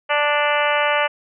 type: harmonic tone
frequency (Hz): 293.7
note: D4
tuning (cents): 0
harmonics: 2 / 3 / 4 / 5 / 6 / 7 / 8 / 9 / 10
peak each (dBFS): -21 / -23 / -24 / -25 / -26 / -26 / -27 / -28 / -28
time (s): 0.09-1.08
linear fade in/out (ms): 20
effects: none